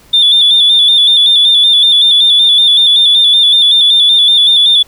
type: tone with vibrato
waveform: sine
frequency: 3520 Hz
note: A7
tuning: in tune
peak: -3 dBFS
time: 0.13-4.83 s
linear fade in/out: 10 ms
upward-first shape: square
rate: 5.3 Hz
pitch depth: 42 cents each way
effects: tanh soft clip ceiling 0 dBFS + pink hiss -44 dBFS RMS until 4.87 s